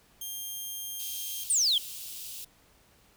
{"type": "tone", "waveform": "5% pulse", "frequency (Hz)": 3200, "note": "G7", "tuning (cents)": 35, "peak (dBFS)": -27, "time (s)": [0.21, 1.44], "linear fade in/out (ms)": 5}
{"type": "high-pass noise", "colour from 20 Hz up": "white", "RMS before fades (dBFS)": -41, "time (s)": [0.99, 2.45], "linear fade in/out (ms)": 10, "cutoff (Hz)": 2700, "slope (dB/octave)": 48}
{"type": "exponential sweep", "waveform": "sine", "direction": "down", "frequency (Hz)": [9230, 3064], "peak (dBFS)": -22, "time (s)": [1.5, 1.78], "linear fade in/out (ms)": 2}
{"effects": ["pink hiss -62 dBFS RMS until 3.16 s"]}